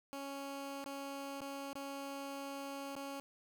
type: tone with dropouts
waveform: 15% pulse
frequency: 277.2 Hz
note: C#4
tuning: in tune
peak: -36 dBFS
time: 0.13-3.2 s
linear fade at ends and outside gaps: 0 ms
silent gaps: 0.841-0.86 / 1.407-1.415 / 1.731-1.754 / 2.954-2.963 s
effects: none